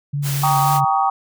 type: tone with vibrato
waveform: sine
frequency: 141.4 Hz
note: C#3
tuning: 35 cents sharp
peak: -19 dBFS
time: 0.13-0.85 s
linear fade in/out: 10 ms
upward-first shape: triangle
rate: 3.8 Hz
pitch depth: 36 cents each way
type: noise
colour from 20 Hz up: white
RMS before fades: -27 dBFS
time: 0.22-0.81 s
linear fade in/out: 50 ms
type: chord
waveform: sine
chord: Eb dominant seventh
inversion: first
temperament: equal with one note detuned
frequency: 784 / 932.3 / 1129.4 / 1244.5 Hz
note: G5 / Bb5 / Db6 / Eb6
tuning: 0 / 0 / +32 / 0 cents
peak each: -17 / -22 / -21 / -23 dBFS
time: 0.43-1.1 s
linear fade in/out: 5 ms
effects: none